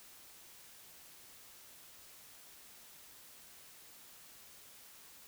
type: silence
effects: white hiss -57 dBFS RMS until 5.27 s